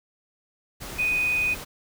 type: tone in noise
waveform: sine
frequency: 2489 Hz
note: D#7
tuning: in tune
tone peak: -21 dBFS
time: 0.98-1.55 s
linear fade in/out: 20 ms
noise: pink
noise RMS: -37 dBFS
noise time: 0.8-1.65 s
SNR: +13 dB
effects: none